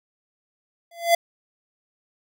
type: tone with exponential growth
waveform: square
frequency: 681 Hz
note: F5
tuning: 44 cents flat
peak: -12 dBFS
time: 0.91-1.15 s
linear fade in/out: 5 ms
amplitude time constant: 52 ms
effects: none